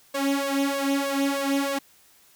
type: tone with flanger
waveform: sawtooth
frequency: 277.2 Hz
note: C#4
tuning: in tune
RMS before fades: -25 dBFS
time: 0.14-1.79 s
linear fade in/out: 10 ms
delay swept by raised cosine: 1.8 to 3.3 ms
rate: 3.2 Hz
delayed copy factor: +0.7
effects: white hiss -57 dBFS RMS until 2.35 s